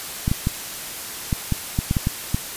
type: clicks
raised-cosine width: 5 ms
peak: -7 dBFS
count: 10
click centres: 0.279 / 0.315 / 0.471 / 1.328 / 1.523 / 1.789 / 1.911 / 1.968 / 2.071 / 2.345 s
effects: white hiss -32 dBFS RMS until 2.56 s + resampled to 32000 Hz